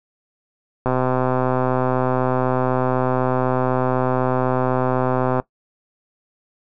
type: click train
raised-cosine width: 1 ms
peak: -6 dBFS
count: 582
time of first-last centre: 0.86-5.399 s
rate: 128 Hz
effects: noise-tail reverb RT60 0.1 s tail -19 dB re dry